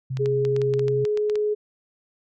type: tone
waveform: sine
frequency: 130.81 Hz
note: C3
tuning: in tune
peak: -25 dBFS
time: 0.1-1.05 s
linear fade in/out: 10 ms
type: clicks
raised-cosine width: 0.2 ms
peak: -19 dBFS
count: 12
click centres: 0.171 / 0.259 / 0.451 / 0.564 / 0.617 / 0.738 / 0.794 / 0.882 / 1.052 / 1.174 / 1.298 / 1.356 s
type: tone with pitch glide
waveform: sine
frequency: 415.4 to 421.2 Hz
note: G#4 to G#4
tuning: 0 to +24 cents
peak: -20 dBFS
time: 0.19-1.55 s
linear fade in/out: 20 ms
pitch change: +24 cents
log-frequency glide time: 0.79-1.11 s
effects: none